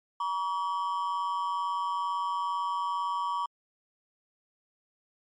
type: ring-modulated tone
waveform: triangle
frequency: 1046.5 Hz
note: C6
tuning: in tune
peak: -23 dBFS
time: 0.2-3.46 s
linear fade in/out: 5 ms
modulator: 91.1 Hz
effects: MP3 48 kbps